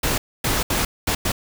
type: noise bursts at uneven times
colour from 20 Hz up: pink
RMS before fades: -21 dBFS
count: 5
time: 0.03-0.18 / 0.44-0.63 / 0.7-0.85 / 1.07-1.15 / 1.25-1.32 s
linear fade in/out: 5 ms
effects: none